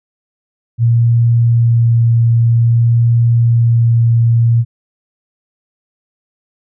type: tone with vibrato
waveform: sine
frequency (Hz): 116.9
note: A#2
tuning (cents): +5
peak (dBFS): -7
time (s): 0.78-4.65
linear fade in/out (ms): 50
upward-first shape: sine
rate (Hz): 0.52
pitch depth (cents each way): 9
effects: none